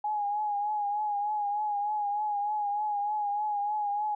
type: tone with vibrato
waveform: sine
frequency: 830.6 Hz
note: G#5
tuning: in tune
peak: -27 dBFS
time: 0.04-4.15 s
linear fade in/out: 5 ms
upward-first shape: triangle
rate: 3.3 Hz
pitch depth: 51 cents each way
effects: none